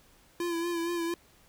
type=tone with vibrato; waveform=square; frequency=340.5 Hz; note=F4; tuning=44 cents flat; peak=-30 dBFS; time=0.4-1.14 s; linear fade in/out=2 ms; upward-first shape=sine; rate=4.3 Hz; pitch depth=39 cents each way; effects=pink hiss -61 dBFS RMS until 1.48 s